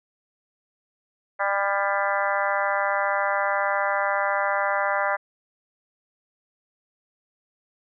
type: harmonic tone with a mistuned harmonic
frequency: 199.2 Hz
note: G3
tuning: 28 cents sharp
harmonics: 3 / 4 / 5 / 6 / 7 / 8 / 9 / 10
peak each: -27 / -28 / -29 / -30 / -30 / -31 / -32 / -32 dBFS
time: 1.39-5.17 s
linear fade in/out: 20 ms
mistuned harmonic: 9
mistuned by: -41 cents
effects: none